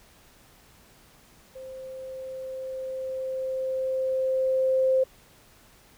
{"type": "tone with level ramp", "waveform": "sine", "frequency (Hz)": 523.3, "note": "C5", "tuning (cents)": 0, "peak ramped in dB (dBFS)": [-38, -18], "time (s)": [1.55, 5.04], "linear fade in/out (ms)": 10, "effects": ["pink hiss -56 dBFS RMS until 5.97 s"]}